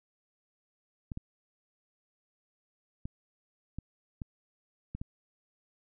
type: clicks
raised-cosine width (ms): 5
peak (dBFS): -25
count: 7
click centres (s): 1.118 / 1.174 / 3.055 / 3.786 / 4.218 / 4.95 / 5.015
effects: none